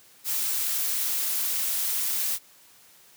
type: noise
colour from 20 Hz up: blue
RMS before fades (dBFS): -27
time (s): 0.24-2.39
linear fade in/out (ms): 50
effects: white hiss -55 dBFS RMS until 3.16 s + high-pass 80 Hz 12 dB/octave